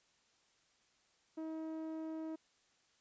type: tone with low-pass filter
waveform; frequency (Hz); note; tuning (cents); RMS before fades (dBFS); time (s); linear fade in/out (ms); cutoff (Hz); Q
sawtooth; 318.4; D#4; +40; -43; 1.37-2.36; 10; 650; 0.53
effects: white hiss -73 dBFS RMS until 3 s + resampled to 16000 Hz